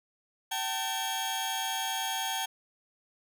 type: tone cluster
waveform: sawtooth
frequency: 770 / 890 / 3259 Hz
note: G5 / A5 / G#7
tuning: -31 / +20 / -33 cents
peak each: -31 / -32 / -31 dBFS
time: 0.51-2.46 s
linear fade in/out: 10 ms
effects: none